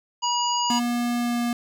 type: harmonic tone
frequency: 964 Hz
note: B5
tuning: 42 cents flat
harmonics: 1 / 3 / 5 / 7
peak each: -23 / -28 / -30 / -31 dBFS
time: 0.22-0.8 s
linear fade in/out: 20 ms
type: tone with pitch glide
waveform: square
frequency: 240 to 238.6 Hz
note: B3 to A#3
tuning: -49 to +41 cents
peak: -23 dBFS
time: 0.7-1.53 s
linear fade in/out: 2 ms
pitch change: -10 cents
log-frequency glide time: 1.19-1.4 s
effects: none